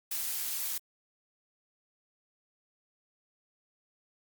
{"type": "noise", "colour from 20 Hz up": "blue", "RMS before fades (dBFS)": -34, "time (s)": [0.11, 0.78], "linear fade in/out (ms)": 5, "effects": ["Opus 48 kbps"]}